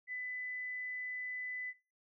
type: tone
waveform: sine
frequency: 2001 Hz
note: B6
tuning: 22 cents sharp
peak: -38 dBFS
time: 0.07-1.74 s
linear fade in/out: 50 ms
effects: noise-tail reverb RT60 0.3 s tail -21 dB re dry